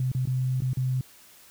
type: tone with dropouts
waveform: sine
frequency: 128.6 Hz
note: C3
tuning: 30 cents flat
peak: -23 dBFS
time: 0-1.01 s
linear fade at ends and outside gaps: 2 ms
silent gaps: 0.117-0.149 / 0.255-0.273 / 0.605-0.62 / 0.733-0.771 s
effects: white hiss -53 dBFS RMS until 1.5 s